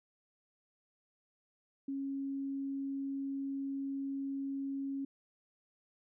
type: tone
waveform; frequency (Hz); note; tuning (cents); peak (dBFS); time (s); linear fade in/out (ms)
sine; 274.3; C#4; -18; -35; 1.88-5.05; 5
effects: none